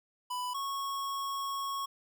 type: tone pair in turn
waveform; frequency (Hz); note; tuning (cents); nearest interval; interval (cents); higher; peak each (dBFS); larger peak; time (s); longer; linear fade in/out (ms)
square; 993 / 1101.2; B5 / C#6; +9 / -12; major second; 179; second; -34 / -34; neither; 0.3-0.54 / 0.54-1.86; second; 10
effects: none